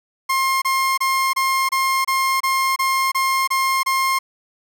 30% pulse tone bursts, 1064 Hz, C6, 29 cents sharp, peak -14 dBFS, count 11, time 0.29-4.19 s, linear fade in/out 10 ms, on 330 ms, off 27 ms, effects none

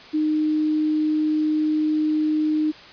sine tone with quantisation, 307.4 Hz, D#4, 21 cents flat, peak -18 dBFS, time 0.13-2.72 s, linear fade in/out 20 ms, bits 8, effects white hiss -43 dBFS RMS until 2.92 s + resampled to 11025 Hz

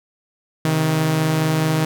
sawtooth tone pair together, 133.05 / 157.7 Hz, C3 / D#3, +29 / +24 cents, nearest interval minor third, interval 295 cents, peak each -21 / -13 dBFS, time 0.65-1.85 s, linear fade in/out 2 ms, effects none

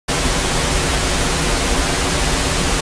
pink noise with comb filter, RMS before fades -17 dBFS, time 0.08-2.81 s, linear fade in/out 10 ms, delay 9.4 ms, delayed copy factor -0.6, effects resampled to 22050 Hz

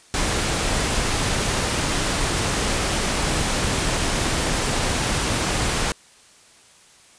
pink noise, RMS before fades -22 dBFS, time 0.14-5.92 s, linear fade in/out 0 ms, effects white hiss -51 dBFS RMS until 7.18 s + resampled to 22050 Hz

